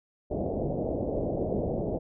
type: low-pass noise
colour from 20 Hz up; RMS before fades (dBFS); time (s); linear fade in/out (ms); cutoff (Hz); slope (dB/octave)
white; -30; 0.3-1.99; 20; 650; 48
effects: none